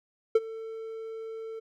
triangle tone with ADSR envelope, 446.9 Hz, A4, 27 cents sharp, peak -13 dBFS, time 0.35-1.6 s, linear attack 6 ms, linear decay 35 ms, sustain -21 dB, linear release 14 ms, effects none

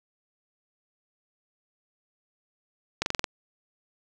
slowing click train, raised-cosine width 0.2 ms, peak -8 dBFS, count 6, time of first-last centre 3.02-3.242 s, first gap 41 ms, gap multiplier 1.04, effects none

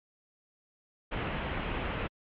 pink low-pass noise, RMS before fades -34 dBFS, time 1.11-2.08 s, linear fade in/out 20 ms, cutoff 3100 Hz, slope 48 dB/octave, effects MP3 48 kbps

